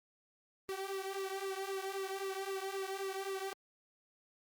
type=tone with flanger; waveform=sawtooth; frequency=387.3 Hz; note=G4; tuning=21 cents flat; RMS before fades=-40 dBFS; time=0.69-3.53 s; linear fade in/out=0 ms; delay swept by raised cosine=1.2 to 3.4 ms; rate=3.8 Hz; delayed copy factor=-0.85; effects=Opus 32 kbps